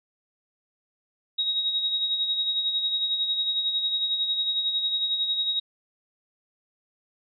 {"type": "tone with tremolo", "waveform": "sine", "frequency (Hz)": 3791, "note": "A#7", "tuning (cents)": 28, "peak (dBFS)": -21, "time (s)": [1.38, 5.6], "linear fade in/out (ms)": 10, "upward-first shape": "sine", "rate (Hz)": 11, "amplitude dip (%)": 50, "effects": []}